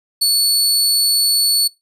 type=tone; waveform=sawtooth; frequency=4435 Hz; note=C#8; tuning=in tune; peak=-9 dBFS; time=0.21-1.68 s; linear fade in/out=10 ms; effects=noise-tail reverb RT60 0.2 s tail -22 dB re dry + resampled to 32000 Hz